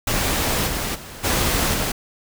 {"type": "noise with level steps", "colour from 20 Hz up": "pink", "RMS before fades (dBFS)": [-21, -25, -37, -20, -23], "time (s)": [0.07, 1.92], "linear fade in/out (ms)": 5, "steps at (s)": [0.66, 0.94, 1.23, 1.73], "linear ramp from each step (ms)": 20, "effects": []}